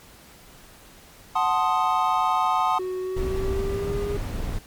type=chord; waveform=triangle; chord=F# diminished seventh; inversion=none; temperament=equal; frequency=740 / 880 / 1046.5 / 1244.5 Hz; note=F#5 / A5 / C6 / Eb6; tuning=0 / 0 / 0 / 0 cents; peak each=-23 dBFS; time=1.35-2.79 s; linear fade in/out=10 ms
type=tone with pitch glide; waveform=triangle; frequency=369.6 to 407.7 Hz; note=F#4 to G#4; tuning=-2 to -32 cents; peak=-24 dBFS; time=2.79-4.17 s; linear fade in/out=5 ms; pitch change=+170 cents; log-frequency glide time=3.01-4.03 s
type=noise; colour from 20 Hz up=brown; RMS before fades=-28 dBFS; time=3.16-4.59 s; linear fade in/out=10 ms
effects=pink hiss -49 dBFS RMS until 4.66 s + MP3 96 kbps